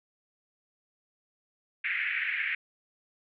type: band-pass noise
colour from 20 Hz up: white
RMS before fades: -31 dBFS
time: 1.84-2.55 s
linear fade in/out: 5 ms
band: 1700 to 2400 Hz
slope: 48 dB/octave
effects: none